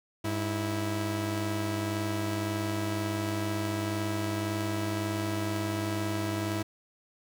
sawtooth tone pair together, 101.54 / 326.6 Hz, G#2 / E4, -39 / -16 cents, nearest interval octave + minor sixth, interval 2023 cents, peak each -28 dBFS, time 0.24-6.63 s, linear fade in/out 10 ms, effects none

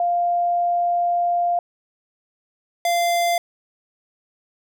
sine / square tone pair in turn, 698.5 / 691.7 Hz, F5 / F5, 0 / -17 cents, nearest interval unison, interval 17 cents, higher first, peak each -17 / -18 dBFS, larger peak first, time 0-1.59 / 2.85-3.38 s, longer first, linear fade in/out 2 ms, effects none

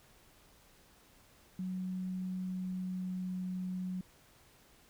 sine tone with pitch glide, 185 to 183.83 Hz, F#3 to F#3, 0 to -11 cents, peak -35 dBFS, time 1.59-4.01 s, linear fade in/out 2 ms, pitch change -11 cents, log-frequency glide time 2.38-3.32 s, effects pink hiss -63 dBFS RMS until 4.89 s

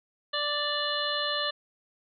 harmonic tone, 587.3 Hz, D5, in tune, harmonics 1 / 2 / 3 / 5 / 6 / 7, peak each -34 / -34 / -34 / -34 / -34 / -34 dBFS, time 0.33-1.51 s, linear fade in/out 10 ms, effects none

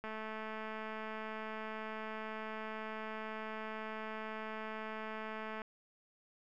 click train, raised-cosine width 0.5 ms, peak -29 dBFS, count 1217, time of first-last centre 0.04-5.618 s, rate 218 Hz, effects none

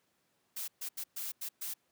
blue noise bursts at uneven times, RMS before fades -39 dBFS, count 6, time 0.56-0.68 / 0.81-0.89 / 0.97-1.04 / 1.16-1.32 / 1.41-1.49 / 1.61-1.74 s, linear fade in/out 10 ms, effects pink hiss -75 dBFS RMS until 1.91 s + high-pass 150 Hz 12 dB/octave

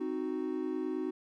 triangle chord, C diminished, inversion none, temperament equal, 261.6 / 311.1 / 370 Hz, C4 / Eb4 / Gb4, 0 / 0 / 0 cents, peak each -36 / -34 / -34 dBFS, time 0-1.11 s, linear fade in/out 10 ms, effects none

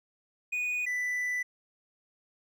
triangle tone pair in turn, 2472 / 1984.8 Hz, D#7 / B6, -12 / +8 cents, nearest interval major third, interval 380 cents, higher first, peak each -27 dBFS, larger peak neither, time 0.52-0.86 / 0.86-1.43 s, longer second, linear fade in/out 10 ms, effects none

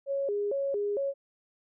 sine tone with vibrato, 476 Hz, A#4, 36 cents sharp, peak -27 dBFS, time 0.06-1.14 s, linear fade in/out 50 ms, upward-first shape square, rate 2.2 Hz, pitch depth 260 cents each way, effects none

